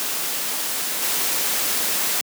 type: noise with level steps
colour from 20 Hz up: white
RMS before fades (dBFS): -25 / -22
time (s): 0-2.21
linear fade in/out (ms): 0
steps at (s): 1.02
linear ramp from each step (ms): 5
effects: high-pass 200 Hz 12 dB/octave